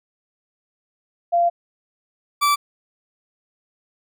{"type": "tone pair in turn", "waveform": ["sine", "40% pulse"], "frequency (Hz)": [690, 1160.4], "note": ["F5", "D6"], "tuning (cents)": [-21, -21], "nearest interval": "major sixth", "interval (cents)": 900, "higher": "second", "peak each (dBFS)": -14, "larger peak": "neither", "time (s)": [[1.32, 1.5], [2.41, 2.56]], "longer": "first", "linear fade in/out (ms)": 20, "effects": []}